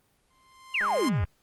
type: tone with exponential growth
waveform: sawtooth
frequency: 1046.5 Hz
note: C6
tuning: in tune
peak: -23 dBFS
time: 0.3-1.09 s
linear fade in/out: 5 ms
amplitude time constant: 170 ms
type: exponential sweep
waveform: sine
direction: down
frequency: 2951 to 73.42 Hz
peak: -23 dBFS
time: 0.74-1.25 s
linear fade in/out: 5 ms
type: click train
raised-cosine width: 0.5 ms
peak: -24 dBFS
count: 89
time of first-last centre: 0.81-1.239 s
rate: 205 Hz
effects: pink hiss -68 dBFS RMS until 1.42 s + Opus 24 kbps